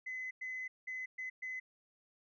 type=tone bursts at uneven times; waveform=sine; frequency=2029 Hz; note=B6; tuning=46 cents sharp; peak=-38 dBFS; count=5; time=0.06-0.31 / 0.41-0.68 / 0.87-1.06 / 1.18-1.3 / 1.42-1.6 s; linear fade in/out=10 ms; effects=tanh soft clip ceiling -34 dBFS